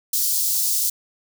white high-pass noise, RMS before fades -21 dBFS, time 0.13-0.9 s, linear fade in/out 5 ms, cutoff 4700 Hz, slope 24 dB/octave, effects none

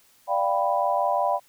sine chord, G dominant seventh, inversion second, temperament equal, 587.3 / 698.5 / 784 / 987.8 Hz, D5 / F5 / G5 / B5, 0 / 0 / 0 / 0 cents, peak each -26 dBFS, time 0.27-1.4 s, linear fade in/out 50 ms, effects white hiss -59 dBFS RMS until 1.48 s

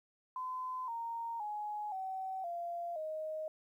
sine tone with pitch steps, 1021 / 925.5 / 838.9 / 760.5 / 689.4 / 624.9 Hz, C6 / A#5 / G#5 / F#5 / F5 / D#5, -43 / -13 / +17 / +47 / -23 / +7 cents, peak -37 dBFS, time 0.36-3.48 s, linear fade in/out 2 ms, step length 520 ms, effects 12-bit

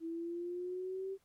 sine exponential sweep, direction up, 326.1 to 390 Hz, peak -37 dBFS, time 0-1.18 s, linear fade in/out 50 ms, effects pink hiss -75 dBFS RMS until 1.24 s + MP3 64 kbps

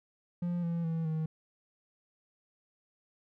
triangle tone with pitch steps, 174.61 / 168.95 / 163.48 / 158.19 Hz, F3 / E3 / E3 / D#3, 0 / +43 / -14 / +29 cents, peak -28 dBFS, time 0.42-1.26 s, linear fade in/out 5 ms, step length 210 ms, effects none

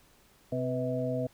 harmonic tone with a mistuned harmonic, 128.3 Hz, C3, 34 cents flat, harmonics 1 / 2 / 4 / 5, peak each -34 / -34 / -34 / -34 dBFS, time 0.52-1.27 s, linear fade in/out 5 ms, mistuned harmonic 4, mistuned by -59 cents, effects pink hiss -62 dBFS RMS until 1.33 s

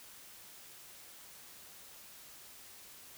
silence, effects white hiss -54 dBFS RMS until 3.17 s

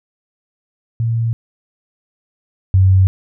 sine tone pair in turn, 115.1 / 94.54 Hz, A#2 / F#2, -22 / +38 cents, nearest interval minor third, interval 340 cents, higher first, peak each -14 / -7 dBFS, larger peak second, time 1-1.33 / 2.74-3.07 s, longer neither, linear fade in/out 0 ms, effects none

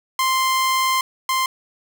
sawtooth tone pair in turn, 1046.5 / 1046.5 Hz, C6 / C6, 0 / 0 cents, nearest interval unison, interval 0 cents, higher neither, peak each -13 / -14 dBFS, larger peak first, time 0.19-1.01 / 1.29-1.46 s, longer first, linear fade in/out 2 ms, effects none

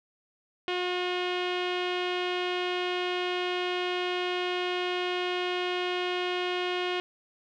sawtooth tone with low-pass filter, 360 Hz, F#4, 47 cents flat, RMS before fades -30 dBFS, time 0.68-7 s, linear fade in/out 0 ms, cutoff 3100 Hz, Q 3.3, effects none

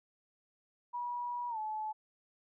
sine tone with pitch glide, 968 to 862.4 Hz, B5 to A5, -35 to -35 cents, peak -35 dBFS, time 0.93-1.93 s, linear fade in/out 20 ms, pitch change -200 cents, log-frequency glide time 1.49-1.58 s, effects none

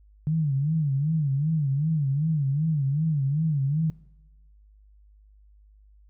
sine tone with vibrato, 147.6 Hz, D3, 9 cents sharp, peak -21 dBFS, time 0.27-3.9 s, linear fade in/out 0 ms, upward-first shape sine, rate 2.6 Hz, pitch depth 160 cents each way, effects noise-tail reverb RT60 0.9 s tail -19 dB re dry + added 51 Hz sine -52 dBFS peak until 6.09 s

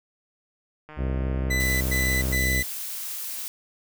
click train, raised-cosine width 0.5 ms, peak -28 dBFS, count 224, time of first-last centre 0.89-2.348 s, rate 153 Hz
harmonic tone, 64.9 Hz, C2, 13 cents flat, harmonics 1 / 2 / 3 / 4 / 5 / 6 / 7 / 8 / 9 / 10, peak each -25 / -31 / -35 / -37 / -39 / -41 / -42 / -43 / -44 / -45 dBFS, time 0.96-2.64 s, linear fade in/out 50 ms
40% pulse tone bursts, 2000 Hz, B6, 21 cents sharp, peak -23 dBFS, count 3, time 1.5-2.63 s, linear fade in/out 10 ms, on 310 ms, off 100 ms
blue noise, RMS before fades -33 dBFS, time 1.6-3.48 s, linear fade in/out 0 ms
effects none

